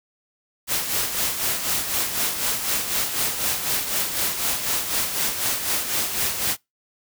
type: noise with tremolo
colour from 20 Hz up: white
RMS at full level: -22 dBFS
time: 0.67-6.57 s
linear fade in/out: 50 ms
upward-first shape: sine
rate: 4 Hz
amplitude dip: 55%
effects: noise-tail reverb RT60 0.2 s tail -25 dB re dry

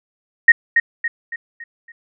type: tone with echo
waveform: sine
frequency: 1864.7 Hz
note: A#6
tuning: in tune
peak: -3 dBFS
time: 0.48-0.52 s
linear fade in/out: 5 ms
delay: 280 ms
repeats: 5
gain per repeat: -7 dB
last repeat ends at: 1.92 s
effects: none

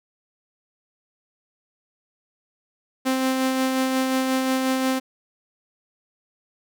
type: tone with tremolo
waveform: sawtooth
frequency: 261.6 Hz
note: C4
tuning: in tune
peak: -15 dBFS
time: 3.05-5 s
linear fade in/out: 20 ms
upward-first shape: sine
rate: 5.6 Hz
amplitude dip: 30%
effects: none

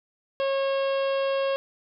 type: harmonic tone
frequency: 545 Hz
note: C#5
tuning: 29 cents flat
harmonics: 1 / 2 / 3 / 4 / 5 / 6 / 7 / 8 / 9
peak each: -23 / -33 / -39 / -46 / -38 / -40 / -50 / -49 / -50 dBFS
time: 0.4-1.56 s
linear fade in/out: 0 ms
effects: none

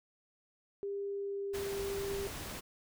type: tone with pitch glide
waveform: sine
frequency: 400 to 396.3 Hz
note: G4 to G4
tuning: +35 to +19 cents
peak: -35 dBFS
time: 0.83-2.27 s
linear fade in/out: 0 ms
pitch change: -16 cents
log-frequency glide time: 1.06-1.81 s
type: noise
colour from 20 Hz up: pink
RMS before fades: -43 dBFS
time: 1.53-2.61 s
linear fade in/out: 20 ms
effects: none

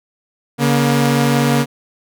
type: tone pair together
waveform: sawtooth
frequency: 141.6 / 238.1 Hz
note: C#3 / A#3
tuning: +37 / +37 cents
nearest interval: major sixth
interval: 900 cents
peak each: -11 dBFS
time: 0.58-1.66 s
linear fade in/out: 50 ms
effects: none

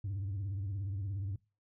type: tone with vibrato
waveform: sine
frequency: 98.2 Hz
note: G2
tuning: 4 cents sharp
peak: -32 dBFS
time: 0.04-1.36 s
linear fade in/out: 5 ms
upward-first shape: triangle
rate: 17 Hz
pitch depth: 130 cents each way
effects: noise-tail reverb RT60 0.3 s tail -23 dB re dry + tanh soft clip ceiling -33 dBFS

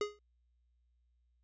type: tone with exponential decay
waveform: square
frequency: 415.3 Hz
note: G#4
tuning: in tune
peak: -29 dBFS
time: 0.01-0.19 s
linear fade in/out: 2 ms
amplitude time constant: 39 ms
effects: added 60 Hz sine -70 dBFS peak until 1.43 s + resampled to 16000 Hz

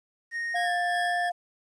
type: tone with pitch glide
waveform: triangle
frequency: 1859 to 1763.8 Hz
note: A#6 to A6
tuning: -5 to +4 cents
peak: -27 dBFS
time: 0.31-1.31 s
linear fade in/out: 50 ms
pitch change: -91 cents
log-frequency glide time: 0.63-0.7 s
type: tone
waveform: sine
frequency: 704 Hz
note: F5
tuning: 14 cents sharp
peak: -26 dBFS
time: 0.54-1.32 s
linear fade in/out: 10 ms
type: tone with tremolo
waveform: 25% pulse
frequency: 1654 Hz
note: G#6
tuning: 8 cents flat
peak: -29 dBFS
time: 0.55-1.3 s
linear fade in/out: 10 ms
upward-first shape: sine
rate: 2.7 Hz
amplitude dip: 55%
effects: resampled to 22050 Hz + 10-bit

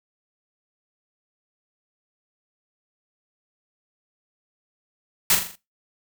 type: noise with echo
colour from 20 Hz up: white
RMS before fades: -17 dBFS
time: 5.3-5.35 s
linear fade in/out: 2 ms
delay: 41 ms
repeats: 5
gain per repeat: -6 dB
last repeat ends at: 5.555 s
effects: noise-tail reverb RT60 0.2 s tail -17 dB re dry

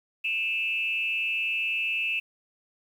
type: tone with frequency modulation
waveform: sine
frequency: 2640 Hz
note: E7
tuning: 2 cents sharp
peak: -25 dBFS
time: 0.24-2.2 s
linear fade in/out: 10 ms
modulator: 204 Hz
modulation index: 0.63
effects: 9-bit

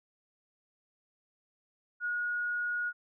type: tone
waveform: sine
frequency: 1446 Hz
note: F#6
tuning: 40 cents flat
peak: -30 dBFS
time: 2-2.93 s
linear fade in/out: 50 ms
effects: none

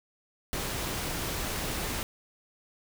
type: noise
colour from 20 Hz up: pink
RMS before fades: -33 dBFS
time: 0.53-2.03 s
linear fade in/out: 0 ms
effects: none

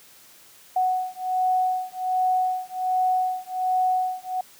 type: beating tone pair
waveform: sine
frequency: 740 / 741.3 Hz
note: F#5 / F#5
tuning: 0 / +3 cents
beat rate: 1.3 Hz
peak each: -24 dBFS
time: 0.76-4.41 s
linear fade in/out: 5 ms
effects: white hiss -51 dBFS RMS until 4.59 s + high-pass 80 Hz 12 dB/octave

